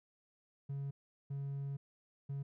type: tone bursts at uneven times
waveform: triangle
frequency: 139.2 Hz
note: C#3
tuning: 8 cents sharp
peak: -35 dBFS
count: 3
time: 0.69-0.91 / 1.3-1.77 / 2.29-2.43 s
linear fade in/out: 10 ms
effects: tanh soft clip ceiling -31 dBFS